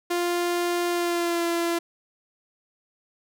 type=tone with pitch glide; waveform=sawtooth; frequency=349.2 to 340 Hz; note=F4 to F4; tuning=0 to -46 cents; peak=-19 dBFS; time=0.1-1.79 s; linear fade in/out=10 ms; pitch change=-46 cents; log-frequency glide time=0.9-1.45 s; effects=none